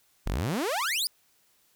sawtooth exponential sweep, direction up, 34.38 to 5170 Hz, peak -23 dBFS, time 0.26-1.07 s, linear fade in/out 0 ms, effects white hiss -66 dBFS RMS until 1.75 s

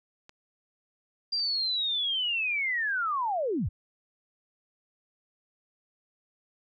clicks, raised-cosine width 0.2 ms, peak -31 / -35 dBFS, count 2, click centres 0.294 / 1.396 s
sine linear sweep, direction down, 4800 to 55 Hz, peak -26 dBFS, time 1.32-3.69 s, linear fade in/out 10 ms
effects none

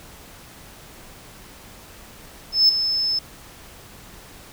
sine tone with ADSR envelope, 5240 Hz, E8, 11 cents flat, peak -8 dBFS, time 2.52-3.19 s, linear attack 170 ms, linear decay 4 ms, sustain -11 dB, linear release 5 ms, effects tanh soft clip ceiling -8 dBFS + pink hiss -44 dBFS RMS until 4.52 s

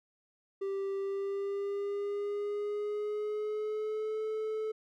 triangle tone with pitch glide, 392 to 435 Hz, G4 to A4, 0 to -20 cents, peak -30 dBFS, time 0.61-4.72 s, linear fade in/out 10 ms, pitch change +180 cents, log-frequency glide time 0.98-4.22 s, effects none

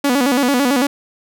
sawtooth tone with vibrato, 263.9 Hz, C4, 15 cents sharp, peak -9 dBFS, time 0.04-0.87 s, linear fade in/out 5 ms, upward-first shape square, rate 9 Hz, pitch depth 120 cents each way, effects none

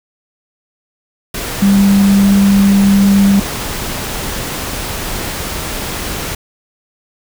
sine tone in noise, 198.2 Hz, G3, 19 cents sharp, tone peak -6 dBFS, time 1.62-3.4 s, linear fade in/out 5 ms, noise pink, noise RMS -21 dBFS, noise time 1.34-6.35 s, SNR +12 dB, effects none

